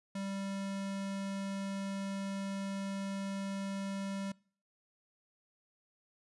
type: tone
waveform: square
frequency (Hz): 196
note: G3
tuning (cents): 0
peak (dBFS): -37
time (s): 0.15-4.32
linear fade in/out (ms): 5
effects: noise-tail reverb RT60 0.5 s tail -25 dB re dry + resampled to 24000 Hz